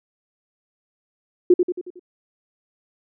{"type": "tone with echo", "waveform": "sine", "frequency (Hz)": 358, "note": "F4", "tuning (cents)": 43, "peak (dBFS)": -8, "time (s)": [1.5, 1.54], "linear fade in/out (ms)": 5, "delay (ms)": 91, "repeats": 5, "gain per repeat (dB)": -6, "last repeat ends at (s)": 1.995, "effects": []}